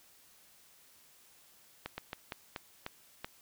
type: slowing click train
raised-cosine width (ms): 0.3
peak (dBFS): -22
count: 7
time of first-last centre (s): 1.86-3.245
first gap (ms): 120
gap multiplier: 1.26
effects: white hiss -62 dBFS RMS until 3.41 s